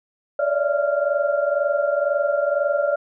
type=tone cluster; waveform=sine; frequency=567 / 589 / 667 / 1388 Hz; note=C#5 / D5 / E5 / F6; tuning=+39 / +5 / +20 / -11 cents; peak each=-22 / -21 / -27 / -28 dBFS; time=0.39-2.96 s; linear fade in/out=5 ms; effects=none